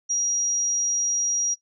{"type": "tone", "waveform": "sine", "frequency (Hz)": 5730, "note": "F8", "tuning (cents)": 44, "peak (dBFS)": -20, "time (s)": [0.09, 1.55], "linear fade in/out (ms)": 20, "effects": ["noise-tail reverb RT60 0.1 s tail -20 dB re dry"]}